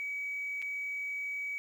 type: tone with dropouts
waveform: sine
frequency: 2273 Hz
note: C#7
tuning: 43 cents sharp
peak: -33 dBFS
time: 0-1.58 s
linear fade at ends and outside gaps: 0 ms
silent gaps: 0.618-0.624 s
effects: tanh soft clip ceiling -29 dBFS + 10-bit